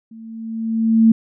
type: tone with level ramp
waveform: sine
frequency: 224.7 Hz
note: A3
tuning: 37 cents sharp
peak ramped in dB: -36 to -6 dBFS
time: 0.11-1.12 s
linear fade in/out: 5 ms
effects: none